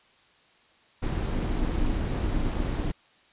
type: noise with amplitude modulation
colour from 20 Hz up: brown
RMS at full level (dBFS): -24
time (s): 1.02-2.92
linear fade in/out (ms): 10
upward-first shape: sine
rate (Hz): 274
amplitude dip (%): 65
effects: white hiss -60 dBFS RMS until 3.32 s + resampled to 8000 Hz